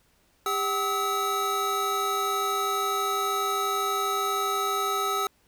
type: tone cluster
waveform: square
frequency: 398.9 / 763 / 1289 Hz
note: G4 / G5 / E6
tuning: +30 / -47 / -39 cents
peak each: -32 / -34 / -27 dBFS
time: 0.46-5.27 s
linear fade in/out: 2 ms
effects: pink hiss -65 dBFS RMS until 5.47 s